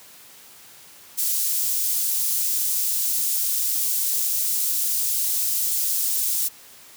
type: high-pass noise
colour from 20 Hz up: white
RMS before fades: -23 dBFS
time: 1.17-6.49 s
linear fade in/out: 20 ms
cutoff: 6400 Hz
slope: 12 dB/octave
effects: white hiss -47 dBFS RMS until 6.96 s + high-pass 80 Hz 12 dB/octave